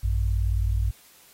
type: tone pair together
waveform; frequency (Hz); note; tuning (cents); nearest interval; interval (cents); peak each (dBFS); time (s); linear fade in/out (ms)
sine; 56.62 / 95.4; A#1 / G2; -50 / -47; major sixth; 903; -22 / -26; 0.03-0.91; 10
effects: white hiss -54 dBFS RMS until 1.33 s + AAC 48 kbps